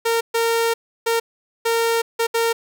sawtooth tone bursts at uneven times, 460 Hz, A#4, 23 cents flat, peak -13 dBFS, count 6, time 0.05-0.21 / 0.34-0.74 / 1.06-1.2 / 1.65-2.02 / 2.19-2.27 / 2.34-2.53 s, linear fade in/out 10 ms, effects none

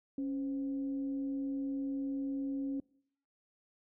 sine tone with frequency modulation, 275.8 Hz, C#4, 9 cents flat, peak -33 dBFS, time 0.18-2.8 s, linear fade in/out 2 ms, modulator 239 Hz, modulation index 0.28, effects noise-tail reverb RT60 0.7 s tail -25 dB re dry + high-pass 80 Hz 12 dB/octave

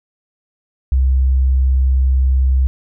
sine tone, 65.41 Hz, C2, in tune, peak -10 dBFS, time 0.92-2.67 s, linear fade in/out 0 ms, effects none

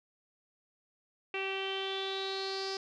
sawtooth tone with low-pass filter sweep, 386.7 Hz, G4, 24 cents flat, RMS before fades -36 dBFS, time 1.34-2.77 s, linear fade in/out 2 ms, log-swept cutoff 2600 to 5000 Hz, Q 7.7, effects none

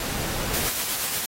pink noise, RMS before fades -29 dBFS, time 0-0.69 s, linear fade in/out 2 ms
white noise with tremolo, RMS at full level -26 dBFS, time 0.53-1.26 s, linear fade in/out 10 ms, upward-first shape triangle, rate 8.3 Hz, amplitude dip 35%
effects AAC 48 kbps

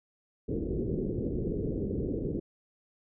white low-pass noise, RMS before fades -32 dBFS, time 0.48-2.4 s, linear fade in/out 10 ms, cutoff 450 Hz, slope 48 dB/octave, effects none

